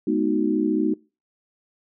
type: chord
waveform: sine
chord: G# minor seventh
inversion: none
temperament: equal with one note detuned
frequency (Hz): 212.8 / 246.9 / 311.1 / 370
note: G#3 / B3 / D#4 / F#4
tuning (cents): +42 / 0 / 0 / 0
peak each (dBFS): -25 / -26 / -22 / -26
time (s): 0.07-0.94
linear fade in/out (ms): 5
effects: noise-tail reverb RT60 0.3 s tail -23 dB re dry